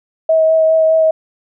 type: tone with vibrato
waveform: sine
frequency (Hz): 640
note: D#5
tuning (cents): +49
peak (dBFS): -8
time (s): 0.29-1.11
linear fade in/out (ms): 5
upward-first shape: sine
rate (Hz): 4.9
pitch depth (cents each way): 12
effects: none